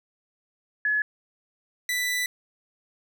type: tone pair in turn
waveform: sine / sawtooth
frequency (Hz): 1702 / 1980.3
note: G#6 / B6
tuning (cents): +42 / +4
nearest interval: minor third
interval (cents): 262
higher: second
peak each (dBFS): -21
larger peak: neither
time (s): 0.85-1.02 / 1.89-2.26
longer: second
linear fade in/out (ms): 2
effects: none